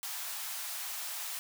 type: high-pass noise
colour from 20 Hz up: white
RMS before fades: -39 dBFS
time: 0.03-1.39 s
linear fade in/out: 0 ms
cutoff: 660 Hz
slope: 48 dB/octave
effects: none